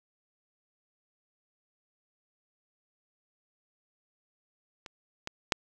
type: clicks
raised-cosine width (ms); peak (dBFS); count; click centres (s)
0.2; -25 / -18 / -6; 3; 4.862 / 5.274 / 5.522
effects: none